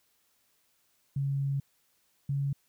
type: tone pair in turn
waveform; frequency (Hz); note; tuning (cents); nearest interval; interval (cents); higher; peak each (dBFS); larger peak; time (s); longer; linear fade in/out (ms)
sine; 138.59 / 139.72; C#3 / C#3; 0 / +14; unison; 14; second; -27; neither; 1.16-1.6 / 2.29-2.53; first; 5
effects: white hiss -71 dBFS RMS until 2.68 s